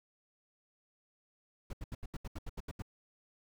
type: noise bursts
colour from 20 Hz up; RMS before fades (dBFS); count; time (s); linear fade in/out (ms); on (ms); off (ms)
brown; -40; 11; 1.7-2.822; 5; 32; 77
effects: none